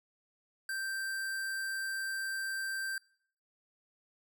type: tone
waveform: square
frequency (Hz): 1568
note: G6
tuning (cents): 0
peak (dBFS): -35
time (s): 0.69-2.98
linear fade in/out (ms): 2
effects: noise-tail reverb RT60 0.6 s tail -25 dB re dry